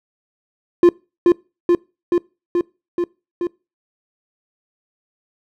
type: tone with echo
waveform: triangle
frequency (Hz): 349.2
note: F4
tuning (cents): 0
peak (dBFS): -4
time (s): 0.83-0.89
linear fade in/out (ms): 2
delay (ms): 430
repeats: 6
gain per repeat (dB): -2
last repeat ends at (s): 3.47
effects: noise-tail reverb RT60 0.3 s tail -24 dB re dry